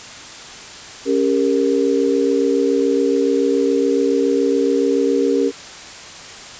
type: chord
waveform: sine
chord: G diminished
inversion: second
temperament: equal with one note detuned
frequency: 277.2 / 399.1 / 466.2 Hz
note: Db4 / G4 / Bb4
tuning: 0 / +31 / 0 cents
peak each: -18 dBFS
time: 1.05-5.52 s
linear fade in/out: 50 ms
effects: white hiss -35 dBFS RMS until 6.59 s + resampled to 16000 Hz